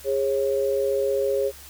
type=tone pair together; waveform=sine; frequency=409.6 / 544.9 Hz; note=G#4 / C#5; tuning=-24 / -30 cents; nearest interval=perfect fourth; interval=494 cents; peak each=-23 dBFS; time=0.04-1.52 s; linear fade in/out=50 ms; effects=added 69 Hz sine -48 dBFS peak until 1.69 s + white hiss -45 dBFS RMS until 1.69 s